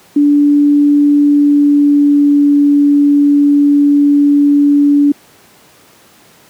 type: tone with pitch glide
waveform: sine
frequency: 290 to 287.7 Hz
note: D4 to D4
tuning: -22 to -36 cents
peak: -5 dBFS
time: 0.16-5.12 s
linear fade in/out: 5 ms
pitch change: -14 cents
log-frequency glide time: 1.2-2.56 s
effects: pink hiss -44 dBFS RMS until 6.49 s + high-pass 150 Hz 12 dB/octave